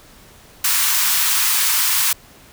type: high-pass noise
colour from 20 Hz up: white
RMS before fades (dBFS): -17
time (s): 0.64-2.13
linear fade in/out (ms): 5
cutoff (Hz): 910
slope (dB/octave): 48
effects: pink hiss -46 dBFS RMS until 2.52 s